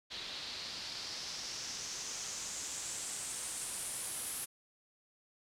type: noise with low-pass filter sweep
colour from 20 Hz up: white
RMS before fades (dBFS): -42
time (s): 0.1-4.46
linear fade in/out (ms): 20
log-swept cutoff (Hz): 3900 to 11000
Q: 3.4
effects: none